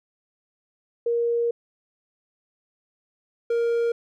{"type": "tone pair in turn", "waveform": ["sine", "triangle"], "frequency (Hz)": [470, 467.8], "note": ["A#4", "A#4"], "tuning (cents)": [14, 6], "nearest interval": "unison", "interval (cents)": 8, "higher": "first", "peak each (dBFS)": [-20, -18], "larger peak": "second", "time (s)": [[1.06, 1.51], [3.5, 3.92]], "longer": "first", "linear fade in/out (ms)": 5, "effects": []}